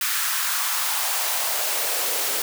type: noise with high-pass filter sweep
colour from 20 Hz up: white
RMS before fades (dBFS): -24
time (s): 0.01-2.42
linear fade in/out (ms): 2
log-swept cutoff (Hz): 1500 to 400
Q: 2
effects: none